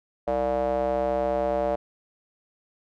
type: tone with band-pass filter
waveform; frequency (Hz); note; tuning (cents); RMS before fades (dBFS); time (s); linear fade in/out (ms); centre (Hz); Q
square; 64.8; C2; -16; -25; 0.27-1.76; 10; 620; 5.3
effects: none